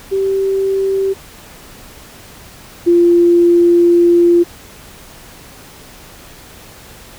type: tone pair in turn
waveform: sine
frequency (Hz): 387.9 / 345.6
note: G4 / F4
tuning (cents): -18 / -18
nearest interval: major second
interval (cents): 200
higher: first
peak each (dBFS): -12 / -6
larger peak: second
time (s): 0.11-1.14 / 2.86-4.44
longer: second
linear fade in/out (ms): 20
effects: pink hiss -38 dBFS RMS until 7.18 s